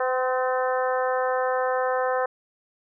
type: harmonic tone with a mistuned harmonic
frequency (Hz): 255.7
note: C4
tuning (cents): -40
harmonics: 2 / 3 / 4 / 5 / 6 / 7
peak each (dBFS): -24 / -28 / -30 / -32 / -34 / -35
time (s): 0-2.26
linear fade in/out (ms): 5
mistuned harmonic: 4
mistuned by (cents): +22
effects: none